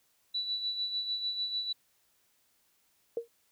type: tone with tremolo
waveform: sine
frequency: 3951 Hz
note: B7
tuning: in tune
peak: -29 dBFS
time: 0.34-1.73 s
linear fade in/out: 10 ms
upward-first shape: sine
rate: 6.7 Hz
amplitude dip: 55%
type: tone with exponential decay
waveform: sine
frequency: 466.2 Hz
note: A#4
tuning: in tune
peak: -26 dBFS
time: 3.17-3.28 s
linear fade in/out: 2 ms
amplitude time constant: 23 ms
effects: white hiss -71 dBFS RMS until 3.51 s